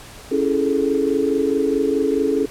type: chord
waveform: sine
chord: A major seventh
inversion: first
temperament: equal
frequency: 277.2 / 329.6 / 415.3 / 440 Hz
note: C#4 / E4 / G#4 / A4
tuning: 0 / 0 / 0 / 0 cents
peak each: -21 / -25 / -21 / -21 dBFS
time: 0.31-2.46 s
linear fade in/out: 10 ms
effects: pink hiss -40 dBFS RMS until 2.5 s + low-pass 12000 Hz 12 dB/octave